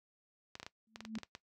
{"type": "clicks", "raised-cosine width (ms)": 0.2, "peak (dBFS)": -27, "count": 11, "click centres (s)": [0.554, 0.599, 0.63, 0.665, 0.959, 1.006, 1.051, 1.154, 1.186, 1.233, 1.351]}
{"type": "tone with exponential growth", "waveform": "sine", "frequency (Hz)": 220.5, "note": "A3", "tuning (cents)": 4, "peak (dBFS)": -35, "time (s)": [0.87, 1.18], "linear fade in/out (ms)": 2, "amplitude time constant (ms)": 67}
{"effects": ["noise-tail reverb RT60 0.1 s tail -18 dB re dry", "high-pass 60 Hz 12 dB/octave"]}